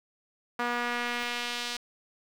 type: tone with band-pass filter sweep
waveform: sawtooth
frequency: 240.9 Hz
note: B3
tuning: 43 cents flat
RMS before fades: -32 dBFS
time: 0.59-1.77 s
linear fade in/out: 5 ms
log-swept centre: 1300 to 4200 Hz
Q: 1.2
effects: 8-bit